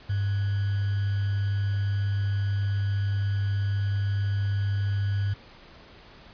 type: tone with sample-and-hold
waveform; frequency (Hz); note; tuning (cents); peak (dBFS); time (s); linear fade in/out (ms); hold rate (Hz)
sine; 100.1; G2; +37; -23; 0.09-5.34; 10; 1575
effects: pink hiss -50 dBFS RMS until 6.33 s + resampled to 11025 Hz